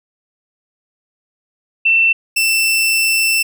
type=tone pair in turn; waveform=sine / sawtooth; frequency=2684 / 2673 Hz; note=E7 / E7; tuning=+31 / +23 cents; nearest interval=unison; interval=8 cents; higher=first; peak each=-9 dBFS; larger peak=neither; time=1.85-2.13 / 2.36-3.43 s; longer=second; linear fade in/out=10 ms; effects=none